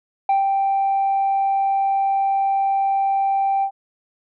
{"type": "tone with ADSR envelope", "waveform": "sine", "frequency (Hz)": 784, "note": "G5", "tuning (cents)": 0, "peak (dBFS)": -11, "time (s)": [0.29, 3.71], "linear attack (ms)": 4, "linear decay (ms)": 140, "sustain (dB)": -4, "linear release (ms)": 80, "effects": ["tanh soft clip ceiling -13 dBFS"]}